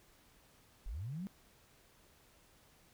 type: linear sweep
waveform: sine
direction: up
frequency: 32.44 to 202.9 Hz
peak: -39 dBFS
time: 0.86-1.27 s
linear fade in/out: 0 ms
effects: pink hiss -66 dBFS RMS until 2.93 s